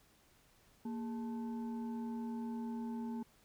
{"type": "tone with frequency modulation", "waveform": "sine", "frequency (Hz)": 232.1, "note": "A#3", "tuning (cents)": -7, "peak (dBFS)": -38, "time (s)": [0.85, 3.23], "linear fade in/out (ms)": 5, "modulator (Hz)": 645, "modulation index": 0.47, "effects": ["pink hiss -68 dBFS RMS until 3.44 s"]}